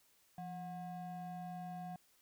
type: ring-modulated tone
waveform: triangle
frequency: 450.9 Hz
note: A4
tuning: 42 cents sharp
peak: -38 dBFS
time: 0.38-1.96 s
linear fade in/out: 2 ms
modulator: 278 Hz
effects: white hiss -71 dBFS RMS until 2.21 s